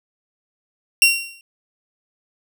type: tone with exponential decay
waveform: sawtooth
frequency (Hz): 2747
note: F7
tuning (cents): -29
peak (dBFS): -4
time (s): 1.02-1.41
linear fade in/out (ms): 1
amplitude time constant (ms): 83
effects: none